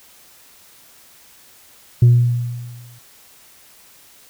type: tone with exponential decay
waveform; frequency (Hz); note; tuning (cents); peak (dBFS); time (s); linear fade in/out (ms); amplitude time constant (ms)
sine; 120.6; B2; -41; -3; 2.02-2.99; 5; 210
effects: tanh soft clip ceiling -5 dBFS + white hiss -48 dBFS RMS until 4.29 s